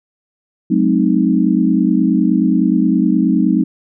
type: chord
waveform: sine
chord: F# diminished seventh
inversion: none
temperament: equal with one note detuned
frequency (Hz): 185 / 214.6 / 261.6 / 311.1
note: F#3 / A3 / C4 / Eb4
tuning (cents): 0 / -43 / 0 / 0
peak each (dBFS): -16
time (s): 0.7-3.64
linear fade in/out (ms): 10
effects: none